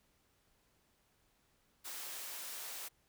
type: high-pass noise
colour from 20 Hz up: white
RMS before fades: -45 dBFS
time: 1.84-2.89 s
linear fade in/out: 20 ms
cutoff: 430 Hz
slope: 12 dB/octave
effects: pink hiss -74 dBFS RMS until 3.08 s